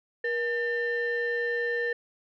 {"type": "tone pair together", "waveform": "sine", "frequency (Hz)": [475.4, 1795], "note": ["A#4", "A6"], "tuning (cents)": [34, 34], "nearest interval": "octave + major seventh", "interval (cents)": 2300, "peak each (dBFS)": [-27, -27], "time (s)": [0.24, 1.93], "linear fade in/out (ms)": 5, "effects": ["tanh soft clip ceiling -22 dBFS"]}